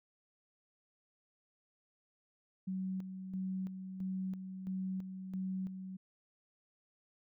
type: tone with tremolo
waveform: sine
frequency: 188.2 Hz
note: F#3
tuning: 30 cents sharp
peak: -35 dBFS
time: 2.67-5.97 s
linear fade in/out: 10 ms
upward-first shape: square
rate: 1.5 Hz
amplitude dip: 55%
effects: none